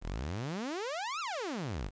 sawtooth exponential two-way sweep, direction up then down, 34.65 to 1396.9 to 38.14 Hz, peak -31 dBFS, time 0.01-1.91 s, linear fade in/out 50 ms, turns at 1.2 s, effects resampled to 16000 Hz + 10-bit

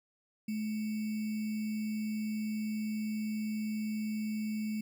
sine tone with sample-and-hold, 215 Hz, A3, 40 cents flat, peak -32 dBFS, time 0.48-4.81 s, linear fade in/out 5 ms, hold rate 2450 Hz, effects none

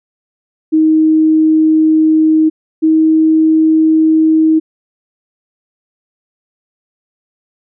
sine tone pair in turn, 314.5 / 316.9 Hz, D#4 / D#4, +19 / +32 cents, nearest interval unison, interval 13 cents, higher second, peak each -6 dBFS, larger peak neither, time 0.72-2.5 / 2.82-4.6 s, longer neither, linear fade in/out 20 ms, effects none

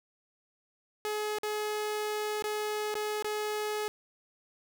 sawtooth tone with dropouts, 423.5 Hz, G#4, 34 cents sharp, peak -27 dBFS, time 1.05-3.88 s, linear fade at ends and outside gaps 0 ms, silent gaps 1.385-1.433 / 2.423-2.441 / 2.942-2.953 / 3.224-3.245 s, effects none

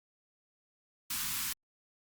white band-stop noise, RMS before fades -35 dBFS, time 1.1-1.53 s, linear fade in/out 5 ms, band 290 to 940 Hz, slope 48 dB/octave, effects Opus 48 kbps

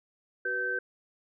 sine tone cluster, 377.7 / 491.2 / 1547 Hz, F#4 / B4 / G6, +36 / -9 / -23 cents, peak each -38 / -37 / -29 dBFS, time 0.45-0.79 s, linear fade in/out 5 ms, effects none

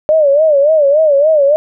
sine tone with vibrato, 594 Hz, D5, 20 cents sharp, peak -6 dBFS, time 0.09-1.56 s, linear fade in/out 0 ms, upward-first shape sine, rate 3.5 Hz, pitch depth 130 cents each way, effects none

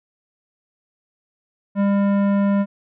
sine tone with tanh clipping, 200 Hz, G3, 35 cents sharp, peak -17 dBFS, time 1.75-2.66 s, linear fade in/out 50 ms, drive 15 dB, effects none

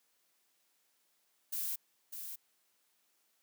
violet noise with echo, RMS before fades -37 dBFS, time 1.52-1.76 s, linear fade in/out 10 ms, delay 600 ms, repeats 1, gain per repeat -7 dB, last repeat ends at 2.36 s, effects white hiss -75 dBFS RMS until 3.42 s + high-pass 200 Hz 12 dB/octave

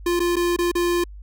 square tone with dropouts, 348.6 Hz, F4, 3 cents flat, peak -19 dBFS, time 0.06-1.04 s, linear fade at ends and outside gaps 5 ms, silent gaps 0.195-0.201 / 0.358-0.365 / 0.564-0.587 / 0.716-0.752 s, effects added 50 Hz sine -36 dBFS peak until 1.22 s

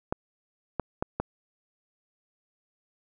clicks, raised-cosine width 1 ms, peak -13 dBFS, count 4, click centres 0.125 / 0.797 / 1.025 / 1.2 s, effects none

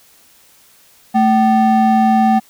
triangle ring-modulated tone, 493.9 Hz, B4, in tune, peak -4 dBFS, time 1.14-2.4 s, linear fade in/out 20 ms, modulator 273 Hz, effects white hiss -49 dBFS RMS until 2.49 s

